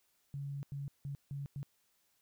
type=tone bursts at uneven times; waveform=sine; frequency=140.5 Hz; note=C#3; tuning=24 cents sharp; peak=-38 dBFS; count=5; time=0.34-0.63 / 0.72-0.88 / 1.05-1.15 / 1.31-1.46 / 1.56-1.63 s; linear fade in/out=0 ms; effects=white hiss -75 dBFS RMS until 2.21 s